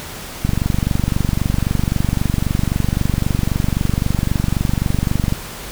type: click train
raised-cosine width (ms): 5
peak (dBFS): -4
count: 117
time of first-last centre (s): 0.45-5.324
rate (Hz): 23.8
effects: pink hiss -31 dBFS RMS until 5.71 s